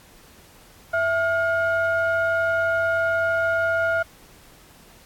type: ring-modulated tone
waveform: triangle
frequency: 378.5 Hz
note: F#4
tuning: 39 cents sharp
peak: -14 dBFS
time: 0.93-4.03 s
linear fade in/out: 10 ms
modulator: 1040 Hz
effects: pink hiss -51 dBFS RMS until 5.05 s + AAC 64 kbps